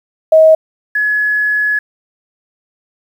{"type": "tone pair in turn", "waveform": "sine", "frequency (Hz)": [635, 1695.2], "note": ["D#5", "G#6"], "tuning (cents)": [35, 35], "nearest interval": "octave + perfect fourth", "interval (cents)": 1700, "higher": "second", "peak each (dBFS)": [-3, -11], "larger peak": "first", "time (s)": [[0.32, 0.55], [0.95, 1.79]], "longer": "second", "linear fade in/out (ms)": 5, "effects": ["7-bit"]}